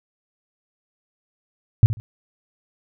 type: tone with echo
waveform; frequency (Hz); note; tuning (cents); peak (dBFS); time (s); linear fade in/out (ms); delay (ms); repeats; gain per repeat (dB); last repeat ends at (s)
sine; 110; A2; 0; -6; 1.83-1.86; 0; 70; 2; -14; 2
effects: none